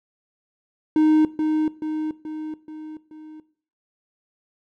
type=tone with echo; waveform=triangle; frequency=310 Hz; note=D#4; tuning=6 cents flat; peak=-12 dBFS; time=0.96-1.25 s; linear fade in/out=2 ms; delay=430 ms; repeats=5; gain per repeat=-5 dB; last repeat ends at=3.4 s; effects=noise-tail reverb RT60 0.5 s tail -18 dB re dry